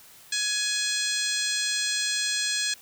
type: harmonic tone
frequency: 838 Hz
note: G#5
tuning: 15 cents sharp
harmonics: 2 / 3 / 4 / 5 / 6 / 7 / 8 / 9 / 10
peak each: -32 / -35 / -32 / -30 / -36 / -36 / -35 / -35 / -35 dBFS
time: 0.32-2.74 s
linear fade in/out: 5 ms
effects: white hiss -51 dBFS RMS until 2.81 s